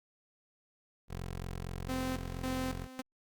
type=tone; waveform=15% pulse; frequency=44.31 Hz; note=F1; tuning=26 cents sharp; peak=-32 dBFS; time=1.08-2.88 s; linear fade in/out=50 ms
type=tone with tremolo; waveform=sawtooth; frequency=258.7 Hz; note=C4; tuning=19 cents flat; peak=-30 dBFS; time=1.88-3.02 s; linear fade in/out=20 ms; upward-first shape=square; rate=1.8 Hz; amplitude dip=80%
effects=Opus 48 kbps